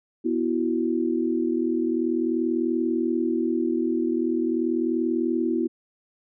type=chord; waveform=sine; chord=B suspended fourth; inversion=none; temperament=equal; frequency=246.9 / 329.6 / 370 Hz; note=B3 / E4 / F#4; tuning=0 / 0 / 0 cents; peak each=-26 / -24 / -28 dBFS; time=0.24-5.68 s; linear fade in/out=20 ms; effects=none